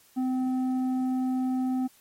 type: tone with low-pass filter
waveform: square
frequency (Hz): 257.1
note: C4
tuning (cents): -30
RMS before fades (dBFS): -27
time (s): 0.16-1.88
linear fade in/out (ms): 20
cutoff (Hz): 550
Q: 2
effects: white hiss -59 dBFS RMS until 2 s + MP3 64 kbps